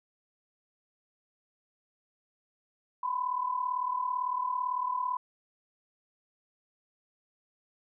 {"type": "tone pair together", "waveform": "sine", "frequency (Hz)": [995, 1032.9], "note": ["B5", "C6"], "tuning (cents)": [13, -23], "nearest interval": "minor second", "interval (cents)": 64, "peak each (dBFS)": [-30, -34], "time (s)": [3.03, 5.17], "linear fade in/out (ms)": 5, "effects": []}